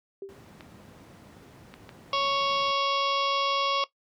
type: tone with exponential decay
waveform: sine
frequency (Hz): 392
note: G4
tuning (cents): 0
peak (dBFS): -32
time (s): 0.22-0.43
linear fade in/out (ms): 2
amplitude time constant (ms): 45
type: noise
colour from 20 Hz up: brown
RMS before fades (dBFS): -43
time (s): 0.29-2.71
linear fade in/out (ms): 0
type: clicks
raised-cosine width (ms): 0.3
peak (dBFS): -27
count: 3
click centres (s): 0.608 / 1.74 / 1.892
type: harmonic tone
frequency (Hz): 554.4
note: C#5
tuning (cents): 0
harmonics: 1 / 2 / 4 / 5 / 6 / 7 / 8 / 9 / 10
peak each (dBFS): -31 / -26 / -36 / -33 / -32 / -40 / -40 / -38 / -41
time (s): 2.13-3.84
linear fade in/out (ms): 2
effects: noise-tail reverb RT60 0.1 s tail -17 dB re dry + high-pass 150 Hz 12 dB/octave